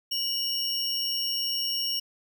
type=tone pair together; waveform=square; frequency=2925 / 5522 Hz; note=F#7 / F8; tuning=-21 / -20 cents; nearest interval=major seventh; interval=1101 cents; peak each=-33 / -28 dBFS; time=0.11-2 s; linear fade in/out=10 ms; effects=none